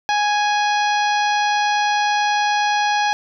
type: harmonic tone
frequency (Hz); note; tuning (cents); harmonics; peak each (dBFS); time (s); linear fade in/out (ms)
830.6; G#5; 0; 1 / 2 / 3 / 4 / 5 / 6 / 7; -17 / -23 / -27 / -29 / -31 / -33 / -34; 0.09-3.13; 0
effects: none